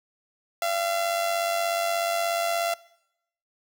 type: tone with amplitude modulation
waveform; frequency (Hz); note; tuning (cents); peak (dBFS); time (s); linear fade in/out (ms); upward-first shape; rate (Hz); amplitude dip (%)
sawtooth; 681; F5; -44; -18; 0.62-2.74; 2; sine; 96.7; 50
effects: noise-tail reverb RT60 0.8 s tail -21 dB re dry